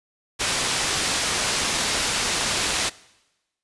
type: low-pass noise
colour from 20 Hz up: white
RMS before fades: -24 dBFS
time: 0.39-2.9 s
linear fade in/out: 20 ms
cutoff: 6800 Hz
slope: 12 dB/octave
effects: noise-tail reverb RT60 1.0 s tail -21 dB re dry + resampled to 24000 Hz